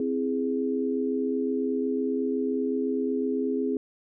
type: chord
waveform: sine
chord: C augmented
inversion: none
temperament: equal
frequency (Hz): 261.6 / 329.6 / 415.3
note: C4 / E4 / G#4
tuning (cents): 0 / 0 / 0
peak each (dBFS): -27 / -33 / -28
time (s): 0-3.77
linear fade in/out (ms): 2
effects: none